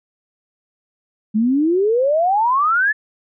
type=exponential sweep; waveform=sine; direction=up; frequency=207.3 to 1776 Hz; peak=-13 dBFS; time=1.34-2.93 s; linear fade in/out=20 ms; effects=none